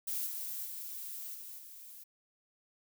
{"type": "noise with level steps", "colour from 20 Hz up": "violet", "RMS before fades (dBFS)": [-36, -40, -43, -47, -51], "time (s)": [0.07, 2.04], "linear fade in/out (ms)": 10, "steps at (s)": [0.26, 0.65, 1.34, 1.58], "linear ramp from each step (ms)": 10, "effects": []}